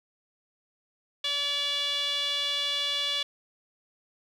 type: tone with band-pass filter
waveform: sawtooth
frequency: 574 Hz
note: D5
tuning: 40 cents flat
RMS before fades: -29 dBFS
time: 1.24-3.23 s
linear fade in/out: 5 ms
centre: 3400 Hz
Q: 5.6
effects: 10-bit